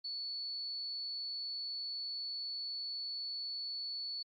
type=tone; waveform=sine; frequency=4436 Hz; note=C#8; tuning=in tune; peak=-38 dBFS; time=0.04-4.23 s; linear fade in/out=10 ms; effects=AAC 48 kbps